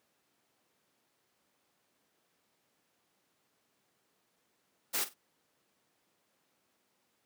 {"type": "noise with echo", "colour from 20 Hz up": "white", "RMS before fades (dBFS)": -32, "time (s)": [4.93, 5.05], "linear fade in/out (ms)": 20, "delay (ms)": 47, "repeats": 2, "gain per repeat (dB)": -14, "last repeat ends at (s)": 5.144, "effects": ["pink hiss -75 dBFS RMS until 7.25 s", "high-pass 200 Hz 12 dB/octave"]}